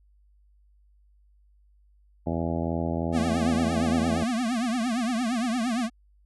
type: harmonic tone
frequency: 83 Hz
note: E2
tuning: 12 cents sharp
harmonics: 1 / 2 / 3 / 4 / 5 / 6 / 7 / 8 / 9 / 10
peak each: -32 / -31 / -31 / -34 / -39 / -39 / -36 / -36 / -42 / -40 dBFS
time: 2.26-4.24 s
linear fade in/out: 10 ms
type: tone with vibrato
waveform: square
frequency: 237.5 Hz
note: A#3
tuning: 33 cents sharp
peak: -25 dBFS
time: 3.12-5.9 s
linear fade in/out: 50 ms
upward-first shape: triangle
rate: 8.7 Hz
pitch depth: 180 cents each way
effects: added 50 Hz sine -57 dBFS peak until 6.25 s + resampled to 24000 Hz